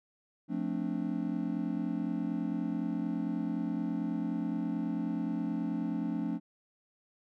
triangle chord, D minor seventh, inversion first, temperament just, 176.2 / 220.2 / 264.3 / 293.7 Hz, F3 / A3 / C4 / D4, +16 / +2 / +18 / 0 cents, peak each -35 / -34 / -35 / -34 dBFS, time 0.48-6.4 s, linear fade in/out 50 ms, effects none

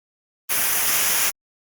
white noise with comb filter, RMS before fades -20 dBFS, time 0.49-1.31 s, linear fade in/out 20 ms, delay 0.24 ms, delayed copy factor -0.55, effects Opus 32 kbps

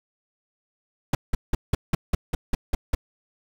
brown noise bursts, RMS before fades -19 dBFS, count 10, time 1.13-2.95 s, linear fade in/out 5 ms, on 20 ms, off 180 ms, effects none

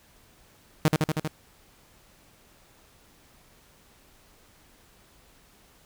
sawtooth tone with echo, 155.56 Hz, D#3, in tune, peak -13 dBFS, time 0.85-0.88 s, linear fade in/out 0 ms, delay 79 ms, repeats 5, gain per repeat -2 dB, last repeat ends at 1.275 s, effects pink hiss -58 dBFS RMS until 5.85 s

